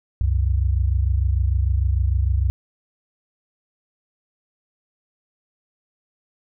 sine tone pair together, 65.84 / 92.5 Hz, C2 / F#2, +11 / 0 cents, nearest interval tritone, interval 589 cents, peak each -18 / -21 dBFS, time 0.21-2.5 s, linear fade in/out 0 ms, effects none

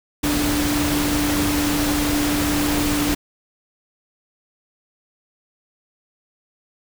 sine tone in noise, 293.7 Hz, D4, in tune, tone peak -20 dBFS, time 0.23-3.15 s, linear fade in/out 10 ms, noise pink, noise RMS -23 dBFS, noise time 0.23-3.15 s, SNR 0 dB, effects none

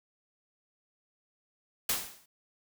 white noise with exponential decay, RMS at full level -26 dBFS, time 1.89-2.26 s, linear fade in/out 5 ms, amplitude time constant 80 ms, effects none

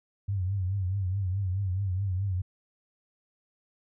sine tone with vibrato, 95.3 Hz, G2, 48 cents flat, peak -26 dBFS, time 0.28-2.42 s, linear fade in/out 10 ms, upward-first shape triangle, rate 4.7 Hz, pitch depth 120 cents each way, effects none

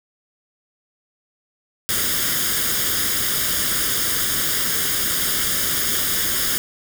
white noise with comb filter, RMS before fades -21 dBFS, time 1.89-6.58 s, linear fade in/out 0 ms, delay 0.59 ms, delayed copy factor +0.7, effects none

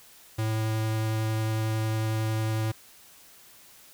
square tone with vibrato, 110 Hz, A2, in tune, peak -26 dBFS, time 0.38-2.72 s, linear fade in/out 10 ms, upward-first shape triangle, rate 11 Hz, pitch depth 9 cents each way, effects white hiss -53 dBFS RMS until 3.93 s

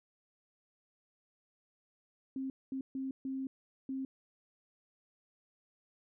sine tone bursts at uneven times, 266.1 Hz, C4, 29 cents sharp, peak -35 dBFS, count 5, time 2.36-2.5 / 2.72-2.81 / 2.95-3.11 / 3.25-3.47 / 3.89-4.05 s, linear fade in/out 2 ms, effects none

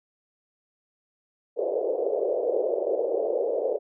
white band-pass noise, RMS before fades -26 dBFS, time 1.56-3.79 s, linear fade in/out 50 ms, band 400 to 580 Hz, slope 48 dB/octave, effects none

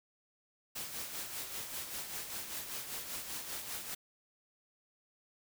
white noise with tremolo, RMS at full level -40 dBFS, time 0.75-3.95 s, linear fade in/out 10 ms, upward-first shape sine, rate 5.1 Hz, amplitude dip 50%, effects none

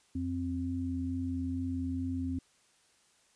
sine tone pair together, 86.74 / 262.5 Hz, F2 / C4, -11 / +6 cents, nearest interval octave + perfect fifth, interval 1917 cents, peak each -36 / -33 dBFS, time 0.15-2.39 s, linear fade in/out 5 ms, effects white hiss -67 dBFS RMS until 3.35 s + resampled to 22050 Hz

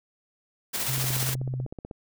white noise with tremolo, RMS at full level -28 dBFS, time 0.73-1.35 s, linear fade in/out 20 ms, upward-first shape square, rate 15 Hz, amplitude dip 30%
sine tone with vibrato, 129.2 Hz, C3, 21 cents flat, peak -28 dBFS, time 0.88-1.66 s, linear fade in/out 10 ms, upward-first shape sine, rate 2.4 Hz, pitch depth 14 cents each way
click train, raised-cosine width 2 ms, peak -24 dBFS, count 16, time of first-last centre 0.98-1.912 s, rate 16.1 Hz
effects none

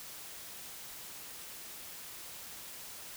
silence, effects white hiss -47 dBFS RMS until 3.16 s

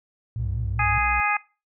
sine tone with vibrato, 105.7 Hz, G#2, 31 cents sharp, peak -26 dBFS, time 0.36-0.98 s, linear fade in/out 0 ms, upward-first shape sine, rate 5.2 Hz, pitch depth 190 cents each way
triangle tone with pitch glide, 65 to 63 Hz, C2 to B1, -11 to +35 cents, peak -26 dBFS, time 0.39-1.2 s, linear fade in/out 0 ms, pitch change -54 cents, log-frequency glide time 0.53-0.61 s
harmonic tone, 415.3 Hz, G#4, in tune, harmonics 2 / 3 / 4 / 5 / 6, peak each -25 / -26 / -28 / -28 / -26 dBFS, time 0.79-1.37 s, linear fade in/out 5 ms
effects noise-tail reverb RT60 0.3 s tail -21 dB re dry

